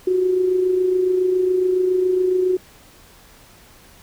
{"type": "tone with amplitude modulation", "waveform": "sine", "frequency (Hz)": 368.3, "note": "F#4", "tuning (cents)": -8, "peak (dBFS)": -13, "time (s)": [0.07, 2.57], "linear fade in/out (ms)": 5, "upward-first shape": "sine", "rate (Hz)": 27.2, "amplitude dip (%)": 45, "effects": ["pink hiss -48 dBFS RMS until 4.02 s"]}